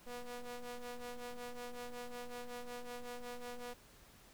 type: ring-modulated tone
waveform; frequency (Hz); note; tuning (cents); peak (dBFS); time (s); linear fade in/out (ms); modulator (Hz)
sawtooth; 243.3; B3; -26; -37; 0.06-3.74; 10; 246
effects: pink hiss -62 dBFS RMS until 4.33 s